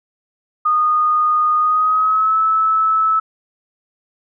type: tone with pitch glide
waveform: sine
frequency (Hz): 1231 to 1304.2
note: D#6 to E6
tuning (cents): -19 to -19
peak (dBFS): -12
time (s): 0.65-3.2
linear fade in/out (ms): 10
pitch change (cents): +100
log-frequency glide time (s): 1.58-2.38
effects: none